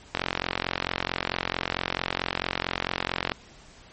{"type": "click train", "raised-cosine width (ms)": 0.3, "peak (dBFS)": -8, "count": 142, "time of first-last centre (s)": [0.15, 3.319], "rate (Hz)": 44.5, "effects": ["pink hiss -51 dBFS RMS until 3.92 s", "MP3 32 kbps"]}